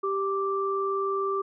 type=tone pair together; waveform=sine; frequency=392 / 1173.3 Hz; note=G4 / D6; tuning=0 / -2 cents; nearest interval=octave + perfect fifth; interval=1898 cents; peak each=-27 / -28 dBFS; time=0.03-1.42 s; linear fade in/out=10 ms; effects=none